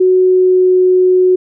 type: tone with pitch glide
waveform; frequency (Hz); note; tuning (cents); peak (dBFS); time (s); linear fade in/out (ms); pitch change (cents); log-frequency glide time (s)
sine; 370 to 367.7; F#4 to F#4; 0 to -11; -6; 0-1.36; 10; -11; 0.2-0.78
effects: none